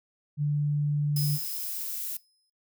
sine tone, 146.83 Hz, D3, in tune, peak -23 dBFS, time 0.37-1.39 s, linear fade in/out 50 ms
violet noise, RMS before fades -34 dBFS, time 1.16-2.17 s, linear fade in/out 5 ms
sawtooth tone with exponential decay, 5100 Hz, D#8, 42 cents sharp, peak -30 dBFS, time 1.16-2.5 s, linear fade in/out 5 ms, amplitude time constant 290 ms
effects noise-tail reverb RT60 0.2 s tail -19 dB re dry

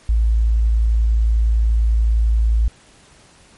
sine tone, 55.6 Hz, A1, 19 cents sharp, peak -12 dBFS, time 0.09-2.68 s, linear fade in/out 0 ms, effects pink hiss -49 dBFS RMS until 3.57 s + MP3 48 kbps

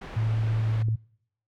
pink low-pass noise, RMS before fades -40 dBFS, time 0.01-0.83 s, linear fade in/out 10 ms, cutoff 2500 Hz, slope 12 dB/octave
sine tone, 110.7 Hz, A2, 11 cents sharp, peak -22 dBFS, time 0.16-0.96 s, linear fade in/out 10 ms
click, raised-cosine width 3 ms, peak -25 dBFS, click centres 0.885 s
effects noise-tail reverb RT60 0.7 s tail -26 dB re dry

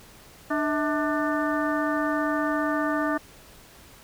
harmonic tone with a mistuned harmonic, 297.5 Hz, D4, 22 cents sharp, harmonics 1 / 2 / 3 / 4 / 5 / 6, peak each -26 / -29 / -35 / -30 / -34 / -33 dBFS, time 0.5-3.18 s, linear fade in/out 10 ms, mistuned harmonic 2, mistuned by +130 cents, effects pink hiss -50 dBFS RMS until 4.03 s

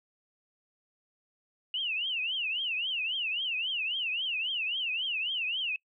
sine tone with vibrato, 2830 Hz, F7, 22 cents sharp, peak -29 dBFS, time 1.74-5.76 s, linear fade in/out 2 ms, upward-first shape triangle, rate 3.7 Hz, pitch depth 250 cents each way, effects noise-tail reverb RT60 0.1 s tail -24 dB re dry

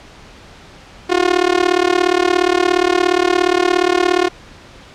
sawtooth tone with amplitude modulation, 358.4 Hz, F4, 45 cents sharp, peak -4 dBFS, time 1.09-4.29 s, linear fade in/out 20 ms, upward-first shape sine, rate 37.1 Hz, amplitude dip 95%, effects pink hiss -40 dBFS RMS until 4.94 s + low-pass 5000 Hz 12 dB/octave

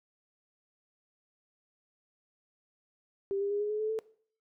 sine tone with pitch steps, 394.4 / 401.8 / 409.3 / 416.9 / 424.7 / 432.6 / 440.7 Hz, G4 / G4 / G#4 / G#4 / G#4 / A4 / A4, +11 / +43 / -25 / +7 / +39 / -29 / +3 cents, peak -29 dBFS, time 3.31-3.989 s, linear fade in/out 0 ms, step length 97 ms, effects noise-tail reverb RT60 0.5 s tail -19 dB re dry

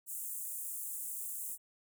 pink high-pass noise, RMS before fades -41 dBFS, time 0.06-1.58 s, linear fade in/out 50 ms, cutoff 7700 Hz, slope 48 dB/octave, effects none

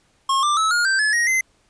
square tone with pitch steps, 1080 / 1184.6 / 1299.3 / 1425.1 / 1563.1 / 1714.4 / 1880.4 / 2062 Hz, C#6 / D6 / E6 / F6 / G6 / A6 / A#6 / C7, -45 / +15 / -25 / +35 / -5 / -45 / +15 / -26 cents, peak -17 dBFS, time 0.29-1.41 s, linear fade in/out 5 ms, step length 140 ms, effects pink hiss -61 dBFS RMS until 1.69 s + resampled to 22050 Hz

